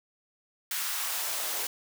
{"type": "noise with high-pass filter sweep", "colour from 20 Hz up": "white", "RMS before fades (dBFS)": -32, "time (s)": [0.71, 1.67], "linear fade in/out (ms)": 2, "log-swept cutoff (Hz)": [1400, 400], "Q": 1.2, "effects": []}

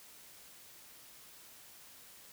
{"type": "silence", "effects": ["white hiss -56 dBFS RMS until 2.32 s"]}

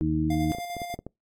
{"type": "harmonic tone", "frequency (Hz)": 77.78, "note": "D#2", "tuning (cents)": 0, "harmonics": [1, 2, 3, 4], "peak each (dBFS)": [-31, -28, -33, -25], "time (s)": [0.01, 0.52], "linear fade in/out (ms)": 0}
{"type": "tone with tremolo", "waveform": "square", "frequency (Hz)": 700, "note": "F5", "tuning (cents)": 4, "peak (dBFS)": -32, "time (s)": [0.3, 0.95], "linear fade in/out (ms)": 5, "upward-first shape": "square", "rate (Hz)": 10, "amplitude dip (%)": 35}
{"type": "clicks", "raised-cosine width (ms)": 2, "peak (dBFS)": -23, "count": 7, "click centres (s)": [0.549, 0.585, 0.767, 0.818, 0.941, 0.99, 1.066]}
{"effects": ["noise-tail reverb RT60 0.2 s tail -26 dB re dry", "AAC 64 kbps"]}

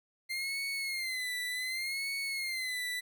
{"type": "tone with vibrato", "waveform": "30% pulse", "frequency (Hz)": 2093, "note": "C7", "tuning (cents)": 0, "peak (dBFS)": -31, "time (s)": [0.29, 3.01], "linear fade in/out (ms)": 20, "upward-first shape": "sine", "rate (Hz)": 0.67, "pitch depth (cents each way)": 100, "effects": ["11-bit"]}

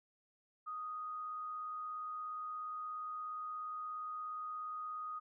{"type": "tone with amplitude modulation", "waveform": "sine", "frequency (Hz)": 1244.5, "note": "D#6", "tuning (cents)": 0, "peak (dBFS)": -39, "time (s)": [0.66, 5.2], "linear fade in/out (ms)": 20, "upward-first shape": "sine", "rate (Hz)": 117, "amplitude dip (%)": 25, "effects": []}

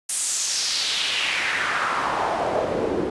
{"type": "noise with band-pass filter sweep", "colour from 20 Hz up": "pink", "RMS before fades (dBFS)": -24, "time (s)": [0.09, 3.1], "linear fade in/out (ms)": 5, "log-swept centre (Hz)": [9600, 330], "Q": 2.3, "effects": ["resampled to 24000 Hz"]}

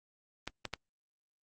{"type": "clicks", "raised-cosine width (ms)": 0.2, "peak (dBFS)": -18, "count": 3, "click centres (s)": [0.476, 0.653, 0.737], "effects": ["Opus 32 kbps"]}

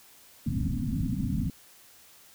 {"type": "low-pass noise", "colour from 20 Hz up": "white", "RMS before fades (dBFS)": -29, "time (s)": [0.46, 1.5], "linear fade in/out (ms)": 2, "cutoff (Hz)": 270, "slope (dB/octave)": 96, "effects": ["white hiss -55 dBFS RMS until 2.34 s"]}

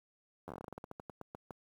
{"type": "slowing click train", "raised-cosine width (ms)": 1, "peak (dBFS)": -30, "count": 19, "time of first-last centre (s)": [0.48, 1.507], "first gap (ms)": 11, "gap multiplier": 1.17, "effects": ["high-pass 80 Hz 12 dB/octave", "10-bit"]}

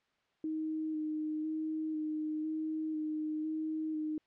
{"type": "tone with vibrato", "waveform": "sine", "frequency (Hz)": 311.1, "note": "D#4", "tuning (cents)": 0, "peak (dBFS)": -33, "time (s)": [0.44, 4.18], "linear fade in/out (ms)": 2, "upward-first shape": "square", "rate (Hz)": 1, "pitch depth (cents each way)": 15, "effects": ["white hiss -75 dBFS RMS until 4.26 s", "low-pass 3000 Hz 12 dB/octave"]}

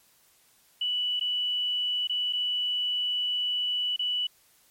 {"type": "tone with dropouts", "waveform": "sine", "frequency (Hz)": 2960, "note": "F#7", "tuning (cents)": 0, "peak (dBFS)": -25, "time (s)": [0.81, 4.27], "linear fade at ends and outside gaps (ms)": 5, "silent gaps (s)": [[1.197, 1.209], [2.073, 2.095], [2.327, 2.332], [3.963, 3.992]], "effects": ["white hiss -62 dBFS RMS until 4.7 s", "MP3 64 kbps"]}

